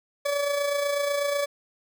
40% pulse tone with amplitude modulation, 572 Hz, D5, 46 cents flat, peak -21 dBFS, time 0.25-1.46 s, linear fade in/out 10 ms, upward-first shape sine, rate 28.1 Hz, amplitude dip 45%, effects none

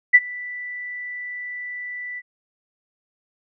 sine tone with ADSR envelope, 1975.5 Hz, B6, in tune, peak -5 dBFS, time 0.13-2.22 s, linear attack 20 ms, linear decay 42 ms, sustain -24 dB, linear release 41 ms, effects none

